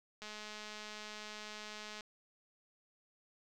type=click train; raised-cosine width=0.2 ms; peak=-30 dBFS; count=380; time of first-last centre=0.22-2.008 s; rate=212 Hz; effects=12-bit